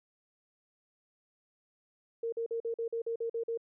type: tone bursts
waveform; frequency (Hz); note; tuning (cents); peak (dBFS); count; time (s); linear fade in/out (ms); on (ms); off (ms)
sine; 460.6; A#4; -21; -31; 10; 2.23-3.575; 5; 94; 45
effects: none